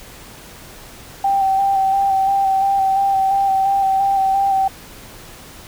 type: tone with vibrato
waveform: sine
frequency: 780 Hz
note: G5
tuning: 9 cents flat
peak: -13 dBFS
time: 1.24-4.68 s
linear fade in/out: 5 ms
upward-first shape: square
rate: 2.9 Hz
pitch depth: 18 cents each way
effects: pink hiss -39 dBFS RMS until 5.67 s